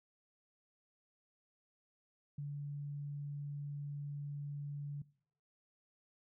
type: tone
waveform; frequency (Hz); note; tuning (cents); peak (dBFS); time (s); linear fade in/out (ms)
sine; 144.1; D3; -33; -39; 2.38-5.02; 5
effects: noise-tail reverb RT60 0.6 s tail -22 dB re dry